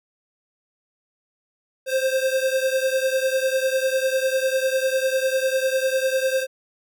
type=beating tone pair; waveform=square; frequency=523 / 533 Hz; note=C5 / C5; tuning=-1 / +32 cents; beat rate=10 Hz; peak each=-22 / -25 dBFS; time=1.86-6.47 s; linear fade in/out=50 ms; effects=none